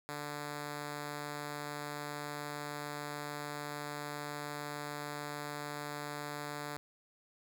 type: tone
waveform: 5% pulse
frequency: 146.83 Hz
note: D3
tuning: in tune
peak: -28 dBFS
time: 0.09-6.77 s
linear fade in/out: 0 ms
effects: none